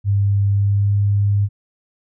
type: tone with pitch glide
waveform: sine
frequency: 100.2 to 101.36 Hz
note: G2 to G#2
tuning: +38 to -42 cents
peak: -13 dBFS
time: 0.04-1.49 s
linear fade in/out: 50 ms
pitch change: +20 cents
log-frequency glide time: 0.57-0.94 s
effects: none